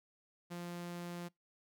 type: tone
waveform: sawtooth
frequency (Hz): 174.1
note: F3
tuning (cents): -5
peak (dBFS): -38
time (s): 0.5-1.29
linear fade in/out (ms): 20
effects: noise-tail reverb RT60 0.2 s tail -26 dB re dry